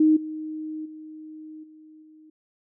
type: tone with level steps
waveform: sine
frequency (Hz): 311.1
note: D#4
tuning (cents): 0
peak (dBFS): -14 / -30 / -38 / -46 / -48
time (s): 0-2.3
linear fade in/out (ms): 5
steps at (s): 0.16 / 0.85 / 1.63 / 2.02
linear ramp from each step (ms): 10
effects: none